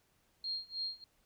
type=tone with tremolo; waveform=sine; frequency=4227 Hz; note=C8; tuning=17 cents sharp; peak=-34 dBFS; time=0.44-1.04 s; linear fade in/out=2 ms; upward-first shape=sine; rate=3.2 Hz; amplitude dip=95%; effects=pink hiss -73 dBFS RMS until 1.25 s

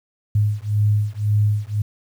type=beating tone pair; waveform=sine; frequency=103.83 / 105.73 Hz; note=G#2 / G#2; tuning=0 / +31 cents; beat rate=1.9 Hz; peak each=-19 dBFS; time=0.35-1.82 s; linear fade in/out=5 ms; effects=8-bit

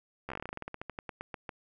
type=slowing click train; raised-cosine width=0.5 ms; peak=-23 dBFS; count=22; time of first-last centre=0.29-1.492 s; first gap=13 ms; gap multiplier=1.13; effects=none

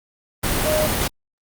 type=tone in noise; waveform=sine; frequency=614 Hz; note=D#5; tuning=23 cents flat; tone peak=-18 dBFS; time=0.65-0.87 s; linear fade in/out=10 ms; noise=pink; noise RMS=-21 dBFS; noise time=0.43-1.08 s; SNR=0 dB; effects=Opus 32 kbps

